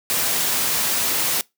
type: noise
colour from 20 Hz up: white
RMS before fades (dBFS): -21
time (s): 0.1-1.41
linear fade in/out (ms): 0
effects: noise-tail reverb RT60 0.2 s tail -24 dB re dry + high-pass 100 Hz 12 dB/octave